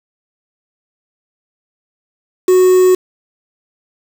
triangle tone with quantisation, 368.6 Hz, F#4, 7 cents flat, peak -4 dBFS, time 2.48-2.95 s, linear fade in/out 5 ms, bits 4, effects none

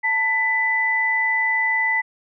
sine tone pair together, 888 / 1993.5 Hz, A5 / B6, +16 / +16 cents, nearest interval octave + major second, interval 1400 cents, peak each -25 / -18 dBFS, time 0.03-2.02 s, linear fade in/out 20 ms, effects none

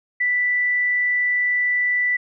sine tone, 1975.5 Hz, B6, in tune, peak -17 dBFS, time 0.2-2.17 s, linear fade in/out 10 ms, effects none

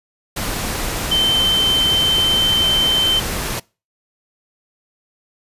sine tone in noise, 3095 Hz, G7, 23 cents flat, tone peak -13 dBFS, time 1.11-3.2 s, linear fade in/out 10 ms, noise pink, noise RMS -23 dBFS, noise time 0.36-3.6 s, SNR +7 dB, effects noise-tail reverb RT60 0.3 s tail -24 dB re dry + resampled to 32000 Hz

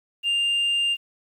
sine tone, 2799 Hz, F7, 3 cents sharp, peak -17 dBFS, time 0.23-0.97 s, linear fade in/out 50 ms, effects tanh soft clip ceiling -19 dBFS + 9-bit

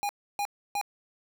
square tone bursts, 816 Hz, G#5, 31 cents flat, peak -28 dBFS, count 3, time 0.03-0.813 s, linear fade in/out 0 ms, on 61 ms, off 300 ms, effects none

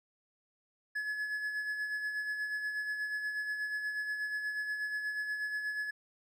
triangle tone with tremolo, 1703 Hz, G#6, 43 cents sharp, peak -30 dBFS, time 0.95-5.91 s, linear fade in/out 10 ms, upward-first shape sine, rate 8.3 Hz, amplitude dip 45%, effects none

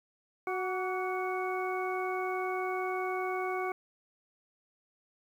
harmonic tone with a mistuned harmonic, 369.6 Hz, F#4, 2 cents flat, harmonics 1 / 2 / 3 / 4 / 6, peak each -34 / -36 / -38 / -43 / -40 dBFS, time 0.47-3.72 s, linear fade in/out 2 ms, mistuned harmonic 3, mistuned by +46 cents, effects 10-bit

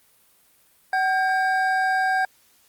triangle tone pair together, 756 / 1602 Hz, F#5 / G6, +37 / +37 cents, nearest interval octave + minor second, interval 1300 cents, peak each -19 / -21 dBFS, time 0.93-2.25 s, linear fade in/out 2 ms, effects white hiss -59 dBFS RMS until 2.68 s + Opus 32 kbps

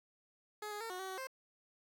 15% pulse tone with pitch steps, 421.7 / 415.8 / 454.3 / 365.7 / 380.3 / 377.5 / 526 Hz, G#4 / G#4 / A#4 / F#4 / F#4 / F#4 / C5, +26 / +2 / -45 / -20 / +48 / +35 / +9 cents, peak -35 dBFS, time 0.62-1.271 s, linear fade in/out 5 ms, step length 93 ms, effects 12-bit

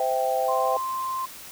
sine chord, C major, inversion none, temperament equal with one note detuned, 516.3 / 659.3 / 784 Hz, C5 / E5 / G5, -23 / 0 / 0 cents, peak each -26 / -27 / -25 dBFS, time 0-0.77 s, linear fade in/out 2 ms
sine tone, 1046.5 Hz, C6, in tune, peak -26 dBFS, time 0.48-1.26 s, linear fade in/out 10 ms
effects white hiss -42 dBFS RMS until 1.51 s

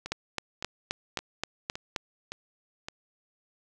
two click trains, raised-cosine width 0.2 ms, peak -19 / -12 dBFS, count 6 / 8, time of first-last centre 0.06-2.885 / 0.12-1.962 s, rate 1.77 / 3.8 Hz, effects none

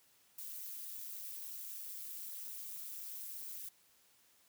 violet noise with amplitude modulation, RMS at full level -42 dBFS, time 0.38-3.69 s, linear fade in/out 5 ms, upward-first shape sine, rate 204 Hz, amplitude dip 95%, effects white hiss -69 dBFS RMS until 4.48 s + high-pass 60 Hz 12 dB/octave

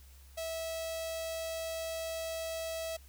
sawtooth tone with notch filter, 652 Hz, E5, 19 cents flat, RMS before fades -38 dBFS, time 0.37-2.97 s, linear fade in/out 10 ms, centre 1500 Hz, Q 0.94, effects added 67 Hz sine -53 dBFS peak until 3.08 s + white hiss -62 dBFS RMS until 3.08 s

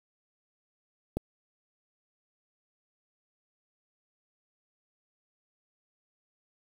click, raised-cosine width 2 ms, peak -16 dBFS, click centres 1.17 s, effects 7-bit

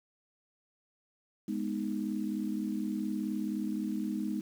sine chord, G# minor, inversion none, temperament equal, 207.7 / 246.9 / 311.1 Hz, G#3 / B3 / D#4, 0 / 0 / 0 cents, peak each -34 / -37 / -36 dBFS, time 1.48-4.41 s, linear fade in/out 5 ms, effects 9-bit

